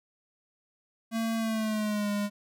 square tone with pitch glide, 226.1 to 205 Hz, A3 to G#3, +47 to -22 cents, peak -28 dBFS, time 1.11-2.3 s, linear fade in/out 50 ms, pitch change -169 cents, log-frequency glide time 1.38-2.1 s, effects none

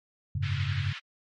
sine chord, F# suspended second, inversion none, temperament equal, 92.5 / 103.83 / 138.59 Hz, F#2 / G#2 / C#3, 0 / 0 / 0 cents, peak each -31 dBFS, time 0.35-0.93 s, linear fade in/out 5 ms
pink band-pass noise, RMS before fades -40 dBFS, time 0.42-1 s, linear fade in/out 20 ms, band 1500 to 3700 Hz, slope 24 dB/octave
effects MP3 48 kbps

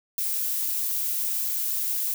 violet noise, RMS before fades -27 dBFS, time 0.18-2.14 s, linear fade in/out 2 ms, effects none

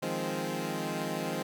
15% pulse chord, F minor seventh, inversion third, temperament equal, 155.56 / 174.61 / 207.7 / 261.6 Hz, Eb3 / F3 / Ab3 / C4, 0 / 0 / 0 / 0 cents, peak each -31 dBFS, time 0.02-1.43 s, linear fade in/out 10 ms, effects none

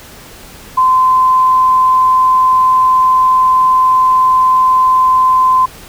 sine tone, 1030 Hz, C6, 28 cents flat, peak -6 dBFS, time 0.77-5.66 s, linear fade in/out 10 ms, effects pink hiss -35 dBFS RMS until 5.88 s

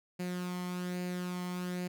sawtooth tone with flanger, 179.6 Hz, F3, 49 cents sharp, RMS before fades -37 dBFS, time 0.19-1.88 s, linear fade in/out 10 ms, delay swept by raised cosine 0.43 to 0.96 ms, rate 1.2 Hz, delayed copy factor +0.5, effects none

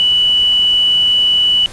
sine tone, 2960 Hz, F#7, in tune, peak -9 dBFS, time 0-1.66 s, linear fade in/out 0 ms, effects pink hiss -34 dBFS RMS until 1.72 s + resampled to 24000 Hz

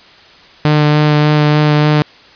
sawtooth tone with vibrato, 150.1 Hz, D3, 38 cents sharp, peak -4 dBFS, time 0.65-2.02 s, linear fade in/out 0 ms, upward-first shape sine, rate 3.4 Hz, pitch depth 12 cents each way, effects white hiss -41 dBFS RMS until 2.35 s + resampled to 11025 Hz

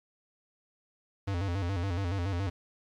square tone with vibrato, 92.5 Hz, F#2, in tune, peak -30 dBFS, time 1.27-2.5 s, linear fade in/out 10 ms, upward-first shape square, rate 7.1 Hz, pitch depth 110 cents each way, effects low-pass 5000 Hz 12 dB/octave + 10-bit

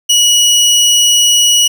25% pulse tone, 2920 Hz, F#7, 24 cents flat, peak -3 dBFS, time 0.09-1.68 s, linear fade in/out 10 ms, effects none

